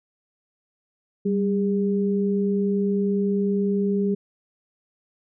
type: tone pair together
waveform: sine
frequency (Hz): 196 / 405.8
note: G3 / G#4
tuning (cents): 0 / -40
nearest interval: octave + minor second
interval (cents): 1260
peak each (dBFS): -21 / -24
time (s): 1.25-4.15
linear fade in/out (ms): 10
effects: none